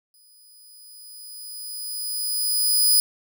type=tone with exponential growth; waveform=10% pulse; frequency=4978 Hz; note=D#8; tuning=in tune; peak=-7 dBFS; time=0.14-3 s; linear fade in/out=1 ms; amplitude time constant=620 ms; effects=none